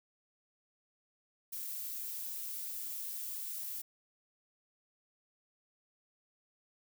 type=noise; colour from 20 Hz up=violet; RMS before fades=-41 dBFS; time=1.52-3.82 s; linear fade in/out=10 ms; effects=none